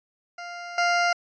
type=tone with level steps; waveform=20% pulse; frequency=698.5 Hz; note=F5; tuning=in tune; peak=-30 / -15 dBFS; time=0.38-1.13 s; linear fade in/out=5 ms; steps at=0.78 s; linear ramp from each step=2 ms; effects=resampled to 16000 Hz